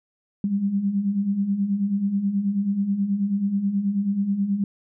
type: beating tone pair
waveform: sine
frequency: 192.6 / 201.9 Hz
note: G3 / G#3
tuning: -30 / -49 cents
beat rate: 9.3 Hz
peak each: -28 / -21 dBFS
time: 0.44-4.64 s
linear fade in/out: 2 ms
effects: none